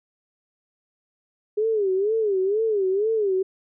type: tone with vibrato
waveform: sine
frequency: 410 Hz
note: G#4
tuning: 22 cents flat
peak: -19 dBFS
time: 1.57-3.43 s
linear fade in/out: 10 ms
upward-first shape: sine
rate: 2.1 Hz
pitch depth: 160 cents each way
effects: none